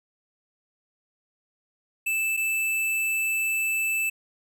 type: tone pair in turn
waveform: square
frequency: 2637 / 2637 Hz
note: E7 / E7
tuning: 0 / 0 cents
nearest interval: unison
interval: 0 cents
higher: neither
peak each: -24 dBFS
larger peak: neither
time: 2.06-2.37 / 2.37-4.1 s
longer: second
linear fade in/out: 10 ms
effects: none